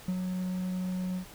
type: tone with ADSR envelope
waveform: triangle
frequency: 183.7 Hz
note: F#3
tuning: 12 cents flat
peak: -24 dBFS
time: 0.08-1.26 s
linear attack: 5 ms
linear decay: 56 ms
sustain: -4 dB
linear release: 94 ms
effects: pink hiss -50 dBFS RMS until 1.34 s